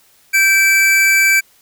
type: tone pair together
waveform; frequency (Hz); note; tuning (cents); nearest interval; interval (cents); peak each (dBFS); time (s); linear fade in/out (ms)
square; 1568 / 2316; G6 / D7; 0 / -25; perfect fifth; 675; -16 / -11; 0.33-1.41; 20
effects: white hiss -52 dBFS RMS until 1.61 s